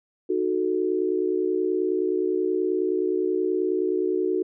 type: chord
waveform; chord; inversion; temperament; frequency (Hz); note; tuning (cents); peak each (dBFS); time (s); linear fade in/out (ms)
sine; D# diminished; none; equal; 311.1 / 370 / 440; D#4 / F#4 / A4; 0 / 0 / 0; -28 / -23 / -28; 0.29-4.43; 10
effects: none